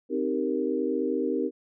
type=chord; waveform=sine; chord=C minor seventh; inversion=none; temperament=equal; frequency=261.6 / 311.1 / 392 / 466.2 Hz; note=C4 / Eb4 / G4 / Bb4; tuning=0 / 0 / 0 / 0 cents; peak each=-30 dBFS; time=0.09-1.51 s; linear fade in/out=50 ms; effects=none